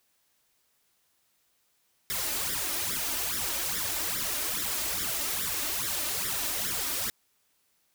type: noise with flanger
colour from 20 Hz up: white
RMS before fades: -31 dBFS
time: 2.1-7.1 s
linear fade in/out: 0 ms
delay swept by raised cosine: 0.55 to 3.35 ms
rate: 2.4 Hz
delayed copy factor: +0.9
effects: white hiss -71 dBFS RMS until 7.94 s